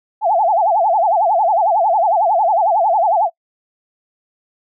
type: tone with vibrato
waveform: sine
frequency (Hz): 763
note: G5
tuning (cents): -47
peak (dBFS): -11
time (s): 0.21-3.3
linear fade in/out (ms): 50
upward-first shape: sine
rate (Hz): 11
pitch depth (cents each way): 250
effects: noise-tail reverb RT60 0.1 s tail -25 dB re dry